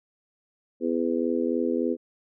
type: harmonic tone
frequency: 83.4 Hz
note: E2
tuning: 21 cents sharp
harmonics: 3 / 4 / 5 / 6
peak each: -27 / -28 / -29 / -30 dBFS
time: 0.8-1.97 s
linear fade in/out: 50 ms
effects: none